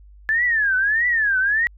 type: tone with vibrato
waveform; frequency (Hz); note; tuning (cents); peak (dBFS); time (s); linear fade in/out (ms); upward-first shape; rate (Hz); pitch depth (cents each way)
sine; 1721; A6; -39; -16; 0.29-1.67; 0; triangle; 1.6; 250
effects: added 50 Hz sine -43 dBFS peak until 1.77 s